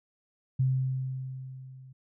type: tone with level ramp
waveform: sine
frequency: 130.81 Hz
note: C3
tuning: in tune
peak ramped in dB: -21 to -47 dBFS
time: 0.59-1.93 s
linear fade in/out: 10 ms
effects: none